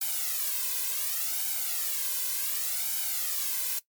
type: noise with flanger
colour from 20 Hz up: blue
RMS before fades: -30 dBFS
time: 0.01-3.79 s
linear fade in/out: 5 ms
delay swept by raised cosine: 1.3 to 1.99 ms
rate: 0.68 Hz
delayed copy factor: +0.95
effects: noise-tail reverb RT60 0.1 s tail -17 dB re dry + MP3 96 kbps